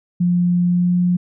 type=tone with pitch glide; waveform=sine; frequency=176.4 to 177.94 Hz; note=F3 to F3; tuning=+18 to +33 cents; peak=-13 dBFS; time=0.2-1.17 s; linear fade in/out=10 ms; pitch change=+15 cents; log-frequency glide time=0.65-0.96 s; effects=none